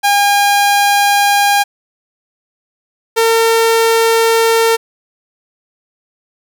sawtooth tone pair in turn, 810 / 454.6 Hz, G#5 / A#4, -43 / -43 cents, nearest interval minor seventh, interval 1000 cents, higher first, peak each -5 dBFS, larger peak neither, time 0.03-1.64 / 3.16-4.77 s, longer neither, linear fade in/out 20 ms, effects none

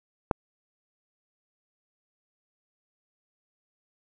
click, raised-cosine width 1 ms, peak -8 dBFS, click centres 0.312 s, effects none

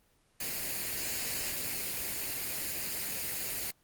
white noise with comb filter, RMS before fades -35 dBFS, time 0.4-3.71 s, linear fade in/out 5 ms, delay 0.43 ms, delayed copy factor +0.5, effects pink hiss -69 dBFS RMS until 3.83 s + Opus 24 kbps

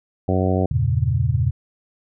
harmonic tone, 93.3 Hz, F#2, 15 cents sharp, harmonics 1 / 2 / 3 / 4 / 5 / 6 / 7 / 8, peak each -20 / -23 / -25 / -26 / -27 / -28 / -28 / -29 dBFS, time 0.28-0.66 s, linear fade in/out 5 ms
sine chord, E diminished seventh, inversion none, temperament equal, 82.41 / 98 / 116.54 / 138.59 Hz, E2 / G2 / Bb2 / Db3, 0 / 0 / 0 / 0 cents, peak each -23 / -24 / -20 / -22 dBFS, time 0.71-1.51 s, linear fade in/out 5 ms
effects none

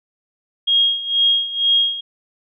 sine tone with tremolo, 3263 Hz, G#7, 31 cents flat, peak -11 dBFS, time 0.67-2.01 s, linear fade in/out 10 ms, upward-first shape sine, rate 2.1 Hz, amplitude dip 80%, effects none

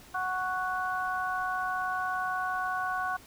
harmonic tone, 370 Hz, F#4, in tune, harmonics 2 / 3 / 4, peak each -33 / -33 / -33 dBFS, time 0.14-3.17 s, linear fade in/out 10 ms, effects pink hiss -53 dBFS RMS until 3.26 s

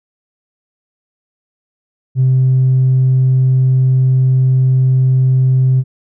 triangle tone with tanh clipping, 130 Hz, C3, 11 cents flat, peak -8 dBFS, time 2.15-5.84 s, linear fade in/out 50 ms, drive 5 dB, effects none

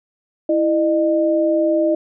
sine tone pair together, 329.6 / 609.7 Hz, E4 / D#5, 0 / -35 cents, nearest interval major seventh, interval 1065 cents, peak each -17 / -16 dBFS, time 0.49-1.95 s, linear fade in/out 5 ms, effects none

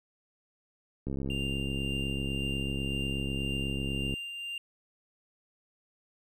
click train, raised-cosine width 3 ms, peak -22 dBFS, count 210, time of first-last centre 1.07-4.139 s, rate 68.1 Hz
triangle tone with tremolo, 2791 Hz, F7, 2 cents flat, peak -32 dBFS, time 1.3-4.58 s, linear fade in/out 2 ms, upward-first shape triangle, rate 1.9 Hz, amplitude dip 40%
effects none

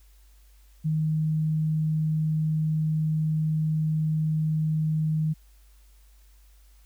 sine tone, 156 Hz, D#3, 5 cents sharp, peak -22 dBFS, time 0.84-5.34 s, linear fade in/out 20 ms, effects added 50 Hz sine -52 dBFS peak until 6.85 s + white hiss -64 dBFS RMS until 6.85 s

